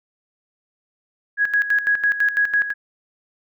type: tone with tremolo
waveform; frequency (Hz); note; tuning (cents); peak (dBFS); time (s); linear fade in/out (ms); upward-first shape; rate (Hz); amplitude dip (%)
sine; 1661.2; G#6; 0; -14; 1.37-2.74; 50; square; 6; 70
effects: none